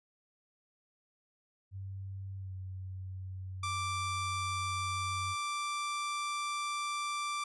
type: tone with pitch glide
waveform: sine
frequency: 96.6 to 93.74 Hz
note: G2 to F#2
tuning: -25 to +23 cents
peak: -39 dBFS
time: 1.71-5.36 s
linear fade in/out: 50 ms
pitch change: -52 cents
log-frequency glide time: 2.37-2.53 s
type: tone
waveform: sawtooth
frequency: 1174.7 Hz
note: D6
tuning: in tune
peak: -30 dBFS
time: 3.63-7.44 s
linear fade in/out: 5 ms
effects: resampled to 24000 Hz